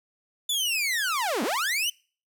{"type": "linear two-way sweep", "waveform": "sawtooth", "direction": "down then up", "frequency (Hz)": [3536, 199.3, 3080], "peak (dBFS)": -21, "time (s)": [0.49, 1.9], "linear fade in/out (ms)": 5, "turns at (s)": 1.43, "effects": ["noise-tail reverb RT60 0.4 s tail -25 dB re dry"]}